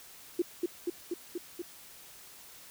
sine tone with echo, 349.2 Hz, F4, in tune, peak -24 dBFS, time 0.39-0.42 s, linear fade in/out 5 ms, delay 240 ms, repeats 5, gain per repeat -2 dB, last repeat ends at 1.62 s, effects white hiss -52 dBFS RMS until 2.7 s

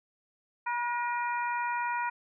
harmonic tone with a mistuned harmonic, 481.4 Hz, B4, 44 cents flat, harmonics 2 / 3 / 4 / 5, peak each -30 / -36 / -39 / -40 dBFS, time 0.66-2.1 s, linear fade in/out 10 ms, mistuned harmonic 4, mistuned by -36 cents, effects none

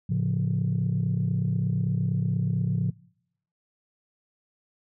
sine chord, A augmented, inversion none, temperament equal, 110 / 138.59 / 174.61 Hz, A2 / C#3 / E#3, 0 / 0 / 0 cents, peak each -26 dBFS, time 0.09-2.91 s, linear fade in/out 10 ms, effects noise-tail reverb RT60 0.8 s tail -25 dB re dry + tanh soft clip ceiling -17 dBFS

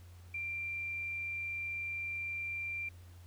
sine tone, 2368 Hz, D7, 14 cents sharp, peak -36 dBFS, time 0.34-2.89 s, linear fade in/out 5 ms, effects added 88 Hz sine -51 dBFS peak until 3.26 s + pink hiss -64 dBFS RMS until 3.26 s

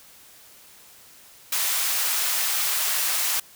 white high-pass noise, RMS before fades -24 dBFS, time 1.52-3.4 s, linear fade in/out 5 ms, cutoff 830 Hz, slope 12 dB/octave, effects white hiss -50 dBFS RMS until 3.55 s

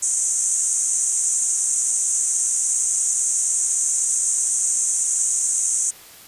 white band-pass noise, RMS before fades -21 dBFS, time 0.02-5.91 s, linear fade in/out 10 ms, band 6200 to 9000 Hz, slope 96 dB/octave, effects white hiss -44 dBFS RMS until 6.27 s + resampled to 32000 Hz

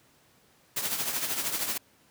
white noise with tremolo, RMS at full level -28 dBFS, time 0.76-1.78 s, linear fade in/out 10 ms, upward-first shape triangle, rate 13 Hz, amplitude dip 65%, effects pink hiss -62 dBFS RMS until 2.1 s + high-pass 100 Hz 12 dB/octave

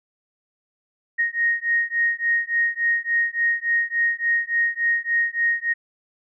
sine beating tone pair, 1864.7 / 1868.2 Hz, A#6 / A#6, 0 / +3 cents, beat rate 3.5 Hz, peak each -22 dBFS, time 1.18-5.74 s, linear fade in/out 20 ms, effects none

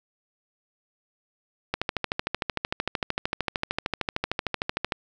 click train, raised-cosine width 0.3 ms, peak -9 dBFS, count 43, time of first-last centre 1.74-4.922 s, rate 13.2 Hz, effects none

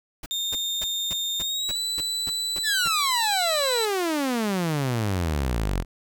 pink noise bursts, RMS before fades -35 dBFS, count 10, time 0.23-2.88 s, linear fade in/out 5 ms, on 31 ms, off 260 ms
35% pulse tone with pitch glide, 3647 to 3977 Hz, A#7 to B7, -39 to +11 cents, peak -24 dBFS, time 0.31-3.85 s, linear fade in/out 0 ms, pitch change +150 cents, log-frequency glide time 1.41-1.79 s
sawtooth exponential sweep, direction down, 1813 to 41.2 Hz, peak -19 dBFS, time 2.63-5.85 s, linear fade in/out 50 ms
effects none

